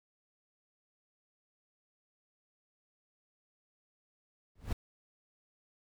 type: noise with exponential growth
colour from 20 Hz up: brown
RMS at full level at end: -29 dBFS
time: 4.55-4.73 s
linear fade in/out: 5 ms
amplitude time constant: 37 ms
effects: none